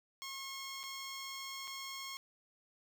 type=tone with dropouts; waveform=10% pulse; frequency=1083 Hz; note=C#6; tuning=41 cents flat; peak=-34 dBFS; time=0.22-2.17 s; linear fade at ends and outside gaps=0 ms; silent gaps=0.832-0.837 / 1.674-1.678 s; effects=none